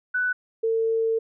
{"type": "tone pair in turn", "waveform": "sine", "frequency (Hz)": [1491, 450.4], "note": ["F#6", "A4"], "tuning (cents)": [13, 40], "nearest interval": "octave + major sixth", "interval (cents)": 2073, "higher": "first", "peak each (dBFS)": [-21, -20], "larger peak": "second", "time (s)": [[0.14, 0.33], [0.63, 1.19]], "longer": "second", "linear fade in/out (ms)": 10, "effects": []}